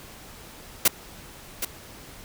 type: noise with echo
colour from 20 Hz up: white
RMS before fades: -17 dBFS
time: 0.85-0.88 s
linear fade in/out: 5 ms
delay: 770 ms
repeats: 1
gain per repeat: -10 dB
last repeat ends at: 1.65 s
effects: pink hiss -45 dBFS RMS until 2.24 s